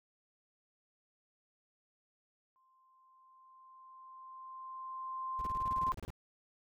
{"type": "tone with exponential growth", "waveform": "sine", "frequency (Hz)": 1046.5, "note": "C6", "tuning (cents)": 0, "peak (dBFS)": -29, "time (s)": [2.56, 5.92], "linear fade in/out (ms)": 0, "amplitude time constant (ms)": 730}
{"type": "noise bursts", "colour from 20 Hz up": "brown", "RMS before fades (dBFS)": -43, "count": 14, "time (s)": [5.39, 6.103], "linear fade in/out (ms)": 0, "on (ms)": 24, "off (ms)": 29}
{"effects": []}